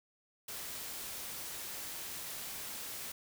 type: noise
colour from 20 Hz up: white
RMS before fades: -43 dBFS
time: 0.48-3.12 s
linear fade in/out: 5 ms
effects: none